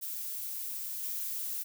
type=noise with level steps; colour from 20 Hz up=violet; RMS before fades=-38 / -36 dBFS; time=0.01-1.64 s; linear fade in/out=20 ms; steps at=1.03 s; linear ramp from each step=5 ms; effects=none